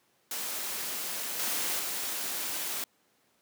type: noise with level steps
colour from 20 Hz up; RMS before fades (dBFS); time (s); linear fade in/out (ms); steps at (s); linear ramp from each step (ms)
white; -35 / -31 / -34; 0.31-2.84; 2; 1.39 / 1.79; 5
effects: pink hiss -69 dBFS RMS until 3.41 s + high-pass 200 Hz 12 dB/octave